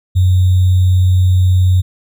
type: tone with sample-and-hold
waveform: sine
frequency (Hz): 91.9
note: F#2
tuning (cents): -11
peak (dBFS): -7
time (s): 0.15-1.82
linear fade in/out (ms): 20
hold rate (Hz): 3675
effects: none